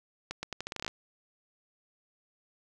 accelerating click train, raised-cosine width 0.2 ms, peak -18 dBFS, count 12, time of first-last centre 0.31-0.879 s, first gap 120 ms, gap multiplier 0.81, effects none

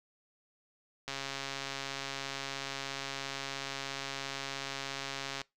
click train, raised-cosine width 0.2 ms, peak -20 dBFS, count 595, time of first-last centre 1.08-5.416 s, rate 137 Hz, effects noise-tail reverb RT60 0.2 s tail -24 dB re dry

